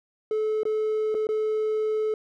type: tone with dropouts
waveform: triangle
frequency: 432.4 Hz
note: A4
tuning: 30 cents flat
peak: -20 dBFS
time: 0.31-2.14 s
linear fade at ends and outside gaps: 2 ms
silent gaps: 0.633-0.653 / 1.144-1.149 / 1.27-1.289 s
effects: tanh soft clip ceiling -16 dBFS